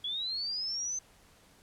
sine linear sweep, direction up, 3322 to 6220 Hz, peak -32 dBFS, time 0.04-0.99 s, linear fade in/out 5 ms, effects pink hiss -61 dBFS RMS until 1.62 s + low-pass 12000 Hz 12 dB/octave

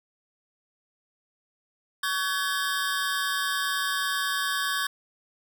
square tone cluster, 1127 / 1533 / 1691 / 3161 / 3676 Hz, C#6 / G6 / G#6 / G7 / A#7, +28 / -39 / +31 / +14 / -25 cents, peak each -32 / -32 / -31 / -38 / -35 dBFS, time 2.03-4.87 s, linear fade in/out 5 ms, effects none

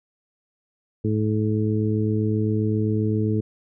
harmonic tone, 107.6 Hz, A2, 38 cents flat, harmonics 1 / 2 / 3 / 4, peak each -22 / -25 / -27 / -28 dBFS, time 1.04-3.41 s, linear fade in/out 10 ms, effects none

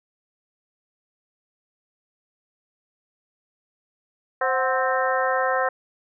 harmonic tone with a mistuned harmonic, 261.6 Hz, C4, in tune, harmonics 2 / 3 / 4 / 5 / 6 / 7, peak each -24 / -26 / -27 / -28 / -29 / -29 dBFS, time 4.41-5.69 s, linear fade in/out 5 ms, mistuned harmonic 3, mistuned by -85 cents, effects none

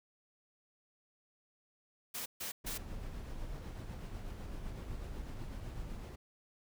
white noise bursts, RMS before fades -41 dBFS, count 3, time 2.14-2.78 s, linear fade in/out 10 ms, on 120 ms, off 140 ms
brown noise with tremolo, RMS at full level -42 dBFS, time 2.64-6.16 s, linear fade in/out 10 ms, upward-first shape sine, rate 8 Hz, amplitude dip 30%
effects none

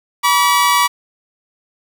sawtooth tone pair together, 970 / 1145 Hz, B5 / D6, -31 / -44 cents, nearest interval minor third, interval 287 cents, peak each -10 dBFS, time 0.23-0.88 s, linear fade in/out 20 ms, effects 7-bit

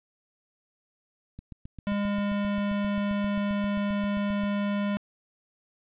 click train, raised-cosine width 5 ms, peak -28 dBFS, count 24, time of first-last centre 1.39-4.436 s, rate 7.55 Hz
square tone, 203.2 Hz, G#3, 38 cents flat, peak -26 dBFS, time 1.87-4.97 s, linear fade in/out 0 ms
effects resampled to 8000 Hz + 10-bit

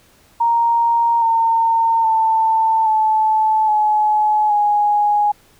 sine tone with pitch steps, 932.3 / 911 / 890.2 / 869.9 / 850 / 830.6 Hz, A#5 / A#5 / A5 / A5 / G#5 / G#5, 0 / -40 / +20 / -20 / +40 / 0 cents, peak -12 dBFS, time 0.4-5.32 s, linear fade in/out 10 ms, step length 820 ms, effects pink hiss -52 dBFS RMS until 5.59 s

